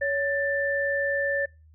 sine tone pair together, 560.2 / 1772 Hz, C#5 / A6, +18 / +12 cents, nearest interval octave + minor sixth, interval 1994 cents, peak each -26 dBFS, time 0.01-1.46 s, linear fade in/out 10 ms, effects noise-tail reverb RT60 0.3 s tail -26 dB re dry + added 78 Hz sine -51 dBFS peak until 1.74 s

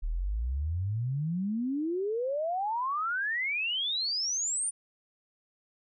sine exponential sweep, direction up, 36.24 to 9440 Hz, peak -28 dBFS, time 0.02-4.71 s, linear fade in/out 20 ms, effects none

